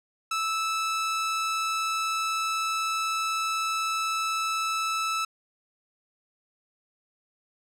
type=tone; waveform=sawtooth; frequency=1312 Hz; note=E6; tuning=9 cents flat; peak=-22 dBFS; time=0.31-5.25 s; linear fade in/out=5 ms; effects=low-pass 10000 Hz 12 dB/octave

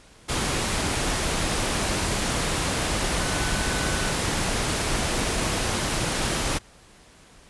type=tone in noise; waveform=sine; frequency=1500 Hz; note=F#6; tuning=23 cents sharp; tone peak=-34 dBFS; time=3.2-4.12 s; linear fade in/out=20 ms; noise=pink; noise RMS=-25 dBFS; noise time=0.28-6.59 s; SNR=-12 dB; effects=pink hiss -52 dBFS RMS until 7.49 s + resampled to 24000 Hz

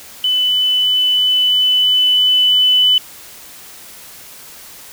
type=tone with level ramp; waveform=sine; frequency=3001 Hz; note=F#7; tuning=24 cents sharp; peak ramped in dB=-12 to -8 dBFS; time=0.24-2.98 s; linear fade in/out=2 ms; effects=white hiss -37 dBFS RMS until 4.92 s

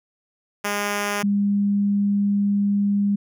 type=tone pair in turn; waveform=5% pulse / sine; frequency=204.6 / 202.1 Hz; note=G#3 / G#3; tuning=-26 / -47 cents; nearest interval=unison; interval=21 cents; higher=first; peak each=-11 / -17 dBFS; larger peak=first; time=0.64-1.23 / 1.23-3.16 s; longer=second; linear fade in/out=10 ms; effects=none

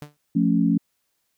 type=tone with exponential decay; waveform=sawtooth; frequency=147.7 Hz; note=D3; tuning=10 cents sharp; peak=-28 dBFS; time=0.02-0.17 s; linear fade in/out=0 ms; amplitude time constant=31 ms
type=chord; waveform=sine; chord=F augmented; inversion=none; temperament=equal; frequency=174.61 / 220 / 277.2 Hz; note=F3 / A3 / C#4; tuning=0 / 0 / 0 cents; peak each=-21 dBFS; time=0.35-0.78 s; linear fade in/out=10 ms
effects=white hiss -73 dBFS RMS until 1.37 s

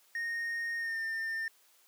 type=tone with pitch glide; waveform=triangle; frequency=1853 to 1803.4 Hz; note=A#6 to A6; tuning=-11 to +42 cents; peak=-31 dBFS; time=0.15-1.48 s; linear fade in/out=2 ms; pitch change=-47 cents; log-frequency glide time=0.78-1 s; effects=white hiss -65 dBFS RMS until 1.87 s + high-pass 400 Hz 12 dB/octave

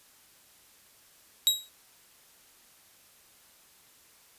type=tone with exponential decay; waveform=sawtooth; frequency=3830 Hz; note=A#7; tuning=46 cents sharp; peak=-14 dBFS; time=1.47-1.69 s; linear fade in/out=0 ms; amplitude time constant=46 ms; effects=white hiss -59 dBFS RMS until 4.38 s + resampled to 32000 Hz

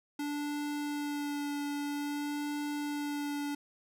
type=tone with vibrato; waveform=square; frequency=290.7 Hz; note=D4; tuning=18 cents flat; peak=-34 dBFS; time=0.19-3.55 s; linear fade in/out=5 ms; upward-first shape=sine; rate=0.51 Hz; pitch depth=14 cents each way; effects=none

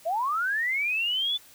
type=linear sweep; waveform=sine; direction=up; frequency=616 to 3520 Hz; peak=-24 dBFS; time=0.05-1.38 s; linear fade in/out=20 ms; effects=white hiss -53 dBFS RMS until 1.54 s

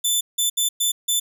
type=tone bursts at uneven times; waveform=15% pulse; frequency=3520 Hz; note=A7; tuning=in tune; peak=-11 dBFS; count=5; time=0.04-0.21 / 0.38-0.5 / 0.57-0.69 / 0.8-0.92 / 1.08-1.2 s; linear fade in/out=10 ms; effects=none

